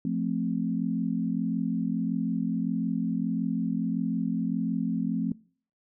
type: chord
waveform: sine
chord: F major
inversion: none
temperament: equal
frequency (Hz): 174.61 / 220 / 261.6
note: F3 / A3 / C4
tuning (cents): 0 / 0 / 0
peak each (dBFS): -30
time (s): 0.05-5.32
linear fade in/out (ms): 2
effects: noise-tail reverb RT60 0.5 s tail -24 dB re dry